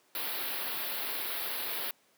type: band-stop noise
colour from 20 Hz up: white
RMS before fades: -35 dBFS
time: 0.15-1.91 s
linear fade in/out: 2 ms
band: 4600 to 11000 Hz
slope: 48 dB/octave
effects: pink hiss -66 dBFS RMS until 2.17 s + high-pass 300 Hz 12 dB/octave